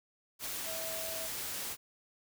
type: tone in noise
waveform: sine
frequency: 650 Hz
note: E5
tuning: 24 cents flat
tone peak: -42 dBFS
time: 0.64-1.29 s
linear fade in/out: 50 ms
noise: white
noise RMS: -39 dBFS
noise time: 0.39-1.77 s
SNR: -6 dB
effects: none